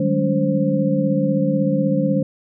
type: tone cluster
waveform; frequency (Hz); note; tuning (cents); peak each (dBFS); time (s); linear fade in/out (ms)
sine; 154.2 / 190.6 / 206.7 / 284.7 / 526; D#3 / G3 / G#3 / C#4 / C5; -15 / -48 / -8 / +46 / +9; -22; 0-2.23; 5
effects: none